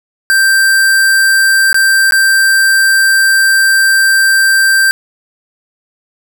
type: tone with dropouts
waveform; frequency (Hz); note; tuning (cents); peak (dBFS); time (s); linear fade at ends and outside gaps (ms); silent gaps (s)
square; 1570; G6; +2; -7; 0.3-4.91; 0; 1.729-1.744 / 2.109-2.122
effects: none